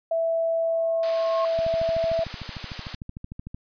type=tone; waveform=sine; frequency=659.3 Hz; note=E5; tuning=in tune; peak=-21 dBFS; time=0.11-2.24 s; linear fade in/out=5 ms
type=tone with exponential growth; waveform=sine; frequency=1079 Hz; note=C#6; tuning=47 cents flat; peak=-24 dBFS; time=0.62-1.45 s; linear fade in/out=1 ms; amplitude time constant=180 ms
type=high-pass noise; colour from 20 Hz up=white; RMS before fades=-35 dBFS; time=1.03-2.95 s; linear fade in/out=2 ms; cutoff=470 Hz; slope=12 dB/octave
type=click train; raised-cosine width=5 ms; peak=-23 dBFS; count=27; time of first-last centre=1.59-3.545 s; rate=13.3 Hz
effects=resampled to 11025 Hz